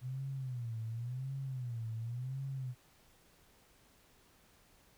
sine tone with vibrato, 123.5 Hz, B2, in tune, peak -37 dBFS, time 0.01-2.75 s, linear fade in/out 50 ms, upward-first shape sine, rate 0.92 Hz, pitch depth 170 cents each way, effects pink hiss -66 dBFS RMS until 4.97 s

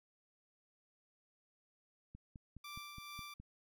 click train, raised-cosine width 5 ms, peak -39 dBFS, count 7, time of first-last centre 2.15-3.4 s, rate 4.8 Hz
15% pulse tone with tremolo, 1174.7 Hz, D6, in tune, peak -40 dBFS, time 2.64-3.34 s, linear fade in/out 5 ms, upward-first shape triangle, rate 2.3 Hz, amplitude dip 45%
effects none

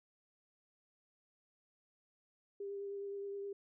sine tone with vibrato, 399.6 Hz, G4, 33 cents sharp, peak -40 dBFS, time 2.6-3.53 s, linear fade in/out 5 ms, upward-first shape triangle, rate 9.6 Hz, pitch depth 18 cents each way, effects none

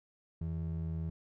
triangle ring-modulated tone, 123.47 Hz, B2, in tune, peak -29 dBFS, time 0.41-1.1 s, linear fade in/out 5 ms, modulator 39.4 Hz, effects none

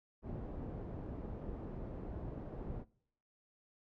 pink low-pass noise, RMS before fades -44 dBFS, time 0.22-2.85 s, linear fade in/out 50 ms, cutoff 520 Hz, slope 12 dB/octave, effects noise-tail reverb RT60 0.7 s tail -24 dB re dry

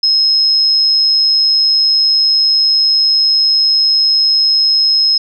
sine tone, 5150 Hz, E8, 41 cents flat, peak -8 dBFS, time 0.03-5.18 s, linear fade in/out 5 ms, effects none

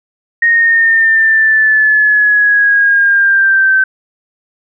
sine linear sweep, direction down, 1864.7 to 1540 Hz, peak -6 dBFS, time 0.42-3.84 s, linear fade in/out 5 ms, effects none

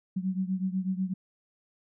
sine beating tone pair, 185.4 / 193.5 Hz, F#3 / G3, +4 / -22 cents, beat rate 8.1 Hz, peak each -29 / -32 dBFS, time 0.16-1.14 s, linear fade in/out 10 ms, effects none

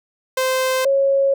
sawtooth / sine tone pair in turn, 519 / 548.7 Hz, C5 / C#5, -14 / -18 cents, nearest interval minor second, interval 96 cents, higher second, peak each -13 dBFS, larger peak neither, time 0.37-0.85 / 0.85-1.34 s, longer second, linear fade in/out 5 ms, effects none

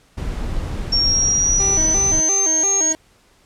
brown noise, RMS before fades -24 dBFS, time 0.17-2.21 s, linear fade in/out 10 ms
sine exponential sweep, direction up, 5500 to 6600 Hz, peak -14 dBFS, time 0.92-2.93 s, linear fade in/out 10 ms
25% pulse tone with vibrato, 352.9 Hz, F4, 18 cents sharp, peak -22 dBFS, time 1.6-2.95 s, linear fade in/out 0 ms, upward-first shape square, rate 2.9 Hz, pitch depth 190 cents each way
effects pink hiss -55 dBFS RMS until 3.45 s + low-pass 10000 Hz 12 dB/octave

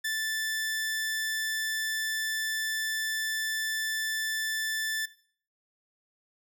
sawtooth tone, 1760 Hz, A6, in tune, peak -25 dBFS, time 0.04-5.06 s, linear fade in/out 10 ms, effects noise-tail reverb RT60 0.5 s tail -18 dB re dry

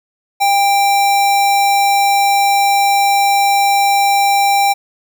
sine tone with sample-and-hold, 800 Hz, G5, 35 cents sharp, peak -9 dBFS, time 0.4-4.74 s, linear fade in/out 20 ms, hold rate 3150 Hz, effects none

